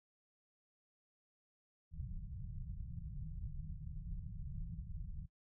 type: low-pass noise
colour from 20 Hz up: pink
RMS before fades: -45 dBFS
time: 1.91-5.27 s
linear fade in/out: 50 ms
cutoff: 180 Hz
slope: 96 dB/octave
effects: noise-tail reverb RT60 0.1 s tail -20 dB re dry